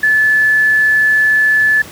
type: tone with quantisation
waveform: sine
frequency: 1733 Hz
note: A6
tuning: 27 cents flat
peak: -8 dBFS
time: 0.03-1.82 s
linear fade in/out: 5 ms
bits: 6
effects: pink hiss -34 dBFS RMS until 1.91 s + high-pass 80 Hz 12 dB/octave